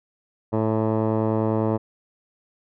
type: tone with low-pass filter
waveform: 15% pulse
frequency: 110 Hz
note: A2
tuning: in tune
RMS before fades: -22 dBFS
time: 0.52-1.78 s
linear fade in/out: 20 ms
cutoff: 740 Hz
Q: 5.4
effects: none